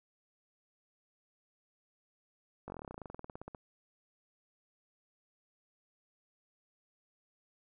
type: slowing click train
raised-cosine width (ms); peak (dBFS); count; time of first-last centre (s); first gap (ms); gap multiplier
1; -30; 23; 2.68-3.548; 20; 1.06
effects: none